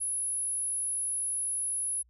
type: tone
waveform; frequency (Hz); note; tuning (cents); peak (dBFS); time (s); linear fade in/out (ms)
sine; 10548; E9; 0; -29; 0-2.03; 20
effects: added 60 Hz sine -61 dBFS peak until 2.09 s